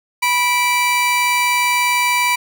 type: tone pair together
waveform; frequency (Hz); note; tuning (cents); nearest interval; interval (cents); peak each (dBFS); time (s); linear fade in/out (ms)
40% pulse; 980 / 2331; B5 / D7; -14 / -14; octave + minor third; 1500; -16; 0.22-2.36; 10
effects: none